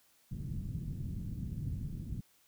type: low-pass noise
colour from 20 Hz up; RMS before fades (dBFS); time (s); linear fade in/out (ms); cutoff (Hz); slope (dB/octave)
white; -39; 0.31-2.21; 10; 180; 24
effects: white hiss -68 dBFS RMS until 2.47 s